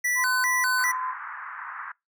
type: tone with vibrato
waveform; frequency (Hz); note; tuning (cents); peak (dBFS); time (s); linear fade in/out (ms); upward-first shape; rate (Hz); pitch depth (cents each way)
square; 1719; A6; -41; -23; 0.04-0.92; 10; square; 2.5; 230
type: tone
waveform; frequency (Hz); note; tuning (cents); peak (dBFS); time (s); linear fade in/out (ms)
sine; 1024; C6; -38; -27; 0.15-1.15; 50
type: band-pass noise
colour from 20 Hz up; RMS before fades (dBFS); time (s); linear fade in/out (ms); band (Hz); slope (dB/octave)
pink; -37; 0.78-1.92; 5; 1000 to 1800; 48
effects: noise-tail reverb RT60 0.2 s tail -25 dB re dry